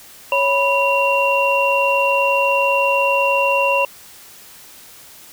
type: tone cluster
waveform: sine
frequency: 555 / 984 / 2754 Hz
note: C#5 / B5 / F7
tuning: +2 / -7 / -25 cents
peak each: -18 dBFS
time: 0.32-3.85 s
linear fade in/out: 2 ms
effects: white hiss -42 dBFS RMS until 5.32 s